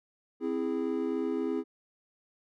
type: chord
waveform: triangle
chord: C augmented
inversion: none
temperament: equal with one note detuned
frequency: 261.6 / 329.6 / 412.9 Hz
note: C4 / E4 / G#4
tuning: 0 / 0 / -10 cents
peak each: -31 dBFS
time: 0.4-1.64 s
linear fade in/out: 50 ms
effects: none